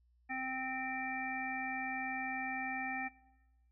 harmonic tone, 260.7 Hz, C4, 6 cents flat, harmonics 1 / 3 / 5 / 7 / 9, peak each -44 / -41 / -52 / -41 / -43 dBFS, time 0.29-3.09 s, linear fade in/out 20 ms, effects noise-tail reverb RT60 1.0 s tail -19 dB re dry + added 60 Hz sine -67 dBFS peak until 3.71 s

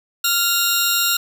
15% pulse tone pair together, 1394 / 3776 Hz, F6 / A#7, -4 / +22 cents, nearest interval octave + perfect fourth, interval 1726 cents, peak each -12 dBFS, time 0.24-1.17 s, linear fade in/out 5 ms, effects none

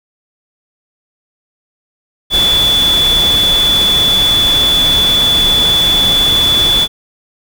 sine tone in noise, 3453 Hz, A7, 33 cents flat, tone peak -8 dBFS, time 2.3-6.88 s, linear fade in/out 50 ms, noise pink, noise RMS -19 dBFS, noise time 2.3-6.88 s, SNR +8 dB, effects none

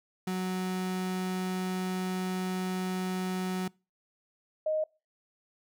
35% pulse / sine tone pair in turn, 185 / 622.3 Hz, F#3 / D#5, 0 / 0 cents, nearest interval octave + major sixth, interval 2100 cents, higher second, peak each -28 / -26 dBFS, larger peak second, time 0.27-3.68 / 4.66-4.84 s, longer first, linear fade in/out 5 ms, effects noise-tail reverb RT60 0.3 s tail -25 dB re dry

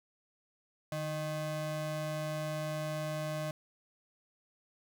square ring-modulated tone, 232.5 Hz, A#3, 4 cents flat, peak -32 dBFS, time 0.92-3.51 s, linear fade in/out 2 ms, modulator 384 Hz, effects none

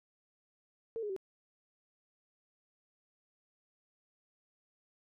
sine tone with pitch steps, 454.2 / 416.5 / 381.9 Hz, A#4 / G#4 / G4, -45 / +5 / -45 cents, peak -35 dBFS, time 0.96-1.164 s, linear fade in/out 0 ms, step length 68 ms, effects none

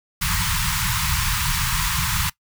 pink band-stop noise, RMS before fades -22 dBFS, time 0.21-2.3 s, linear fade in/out 10 ms, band 180 to 890 Hz, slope 96 dB/octave, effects noise-tail reverb RT60 0.1 s tail -20 dB re dry

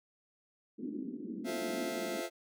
pink band-pass noise, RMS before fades -41 dBFS, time 0.78-2.22 s, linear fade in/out 20 ms, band 210 to 350 Hz, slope 48 dB/octave
sawtooth chord, F major seventh, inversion none, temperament just, 349.2 / 436.5 / 523.8 / 654.8 Hz, F4 / A4 / C5 / E5, 0 / -14 / +2 / -12 cents, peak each -36 / -41 / -38 / -36 dBFS, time 1.44-2.3 s, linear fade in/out 50 ms
effects none

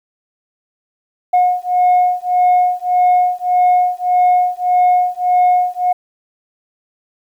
sine beating tone pair, 722 / 723.7 Hz, F#5 / F#5, -43 / -39 cents, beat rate 1.7 Hz, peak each -12 dBFS, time 1.33-5.93 s, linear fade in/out 10 ms, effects tanh soft clip ceiling -6 dBFS + 8-bit

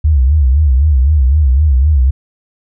sine tone with vibrato, 70.2 Hz, C#2, 22 cents sharp, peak -6 dBFS, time 0.04-2.11 s, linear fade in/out 10 ms, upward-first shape sine, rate 3.9 Hz, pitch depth 190 cents each way, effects none

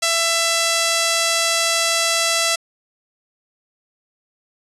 5% pulse tone, 667 Hz, E5, 20 cents sharp, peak -5 dBFS, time 0.02-2.56 s, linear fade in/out 10 ms, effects resampled to 32000 Hz

